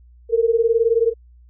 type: beating tone pair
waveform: sine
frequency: 449.8 / 468.8 Hz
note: A4 / A#4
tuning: +38 / +10 cents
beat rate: 19 Hz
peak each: -17 dBFS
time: 0.29-1.14 s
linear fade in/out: 50 ms
effects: added 60 Hz sine -45 dBFS peak until 1.49 s